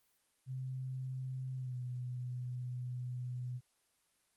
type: tone with pitch glide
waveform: sine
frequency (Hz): 130 to 124.49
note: C3 to B2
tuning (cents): -11 to +14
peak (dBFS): -38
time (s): 0.46-3.61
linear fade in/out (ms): 50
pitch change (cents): -75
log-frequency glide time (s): 1.56-1.78
effects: white hiss -75 dBFS RMS until 4.36 s + Opus 24 kbps